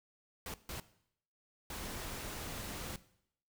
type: noise bursts at uneven times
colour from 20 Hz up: pink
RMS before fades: -43 dBFS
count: 3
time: 0.46-0.54 / 0.69-0.8 / 1.7-2.96 s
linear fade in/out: 2 ms
effects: noise-tail reverb RT60 0.7 s tail -17 dB re dry